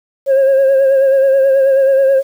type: tone with vibrato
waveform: sine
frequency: 540 Hz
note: C#5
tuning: 45 cents flat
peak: -5 dBFS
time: 0.26-2.23 s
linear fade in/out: 50 ms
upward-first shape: sine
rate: 9.3 Hz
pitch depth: 38 cents each way
effects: tanh soft clip ceiling -6 dBFS + 7-bit